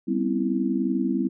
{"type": "chord", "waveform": "sine", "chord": "C major seventh", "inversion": "second", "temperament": "equal with one note detuned", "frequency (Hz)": [196, 246.9, 267.1, 329.6], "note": ["G3", "B3", "C4", "E4"], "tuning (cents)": [0, 0, 36, 0], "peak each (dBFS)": -27, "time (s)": [0.07, 1.29], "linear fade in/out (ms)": 20, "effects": []}